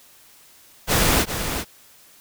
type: noise with echo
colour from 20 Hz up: pink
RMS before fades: -18 dBFS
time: 0.87-1.26 s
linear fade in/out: 50 ms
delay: 390 ms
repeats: 1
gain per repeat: -8 dB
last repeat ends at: 1.65 s
effects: white hiss -51 dBFS RMS until 2.2 s